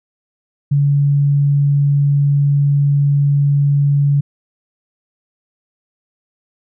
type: tone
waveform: sine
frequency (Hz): 142.4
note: C#3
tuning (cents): +47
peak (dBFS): -10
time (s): 0.71-4.21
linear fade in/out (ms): 10
effects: none